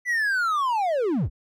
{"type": "linear sweep", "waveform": "triangle", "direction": "down", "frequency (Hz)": [2004, 34.43], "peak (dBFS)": -19, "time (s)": [0.05, 1.3], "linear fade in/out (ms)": 50, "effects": []}